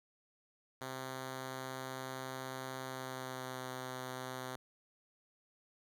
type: tone with pitch glide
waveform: 5% pulse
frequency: 130.9 to 128.73 Hz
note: C3 to C3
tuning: +1 to -28 cents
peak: -30 dBFS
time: 0.81-4.56 s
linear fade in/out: 2 ms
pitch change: -29 cents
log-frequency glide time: 2.84-3.62 s
effects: none